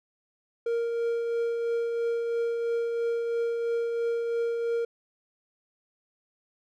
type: tone with tremolo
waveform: triangle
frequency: 466.2 Hz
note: A#4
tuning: in tune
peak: -22 dBFS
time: 0.66-4.85 s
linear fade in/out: 5 ms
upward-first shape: triangle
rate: 3 Hz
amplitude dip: 35%
effects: none